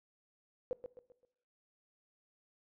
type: tone with echo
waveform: sine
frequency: 500 Hz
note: B4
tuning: 21 cents sharp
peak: -32 dBFS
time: 0.71-0.73 s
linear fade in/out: 0 ms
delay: 130 ms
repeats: 4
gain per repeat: -8 dB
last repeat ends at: 1.25 s
effects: noise-tail reverb RT60 1.0 s tail -22 dB re dry